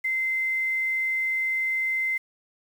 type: tone with quantisation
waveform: sine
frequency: 2073 Hz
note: C7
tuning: 17 cents flat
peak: -23 dBFS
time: 0.04-2.18 s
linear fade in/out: 10 ms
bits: 8
effects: none